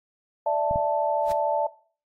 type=chord; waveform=sine; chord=D suspended second; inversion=none; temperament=just; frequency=587.3 / 660.7 / 881 Hz; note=D5 / E5 / A5; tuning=0 / +4 / +2 cents; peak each=-25 dBFS; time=0.46-1.67 s; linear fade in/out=5 ms
type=clicks; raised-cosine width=5 ms; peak=-22 / -19 dBFS; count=2; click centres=0.711 / 0.759 s
type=noise with exponential growth; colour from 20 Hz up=pink; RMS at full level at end=-35 dBFS; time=1.21-1.32 s; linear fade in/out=1 ms; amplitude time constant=23 ms
effects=noise-tail reverb RT60 0.4 s tail -18 dB re dry + AAC 48 kbps